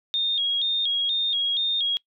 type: tone with vibrato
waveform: sine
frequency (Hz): 3469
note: A7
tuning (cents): -25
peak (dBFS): -21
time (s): 0.14-1.97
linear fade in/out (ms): 0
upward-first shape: square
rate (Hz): 2.1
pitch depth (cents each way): 89
effects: noise-tail reverb RT60 0.1 s tail -22 dB re dry